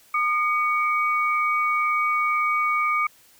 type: tone pair together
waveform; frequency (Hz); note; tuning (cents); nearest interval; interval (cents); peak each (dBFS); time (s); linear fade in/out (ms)
sine; 1217.8 / 2249; D#6 / C#7; -38 / +24; major seventh; 1062; -21 / -24; 0.14-3.07; 5
effects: white hiss -55 dBFS RMS until 3.39 s